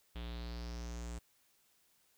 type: tone with low-pass filter sweep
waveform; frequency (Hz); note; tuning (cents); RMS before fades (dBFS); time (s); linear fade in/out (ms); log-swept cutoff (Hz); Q
square; 58.9; A#1; +19; -43; 0.15-1.19; 10; 3300 to 8000; 4.3
effects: white hiss -72 dBFS RMS until 2.17 s